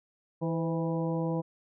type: harmonic tone with a mistuned harmonic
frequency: 163.2 Hz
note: E3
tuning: 17 cents flat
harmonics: 1 / 2 / 3 / 4 / 5 / 6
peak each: -30 / -34 / -34 / -42 / -42 / -42 dBFS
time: 0.41-1.42 s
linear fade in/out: 20 ms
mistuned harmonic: 3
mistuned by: +48 cents
effects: none